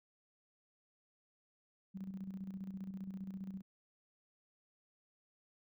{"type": "tone with tremolo", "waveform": "sine", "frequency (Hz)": 191.9, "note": "G3", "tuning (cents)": -37, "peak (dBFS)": -40, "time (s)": [1.94, 3.62], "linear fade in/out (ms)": 20, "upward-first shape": "square", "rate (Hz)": 15, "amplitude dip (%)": 55, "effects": []}